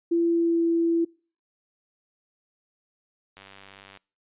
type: tone with pitch glide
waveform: sine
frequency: 338 to 334.5 Hz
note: E4 to E4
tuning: +43 to +25 cents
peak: -19 dBFS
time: 0.11-1.05 s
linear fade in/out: 10 ms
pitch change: -18 cents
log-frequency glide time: 0.27-0.62 s
type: click train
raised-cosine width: 0.2 ms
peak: -28 dBFS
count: 60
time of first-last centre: 3.37-3.973 s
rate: 97.9 Hz
effects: noise-tail reverb RT60 0.4 s tail -26 dB re dry + resampled to 8000 Hz